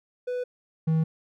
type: tone pair in turn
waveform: triangle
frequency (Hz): 496 / 159.97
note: B4 / D#3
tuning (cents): +7 / +48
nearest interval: octave + minor sixth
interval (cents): 1959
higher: first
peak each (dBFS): -25 / -18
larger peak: second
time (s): 0.27-0.44 / 0.87-1.04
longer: neither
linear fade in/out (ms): 10
effects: none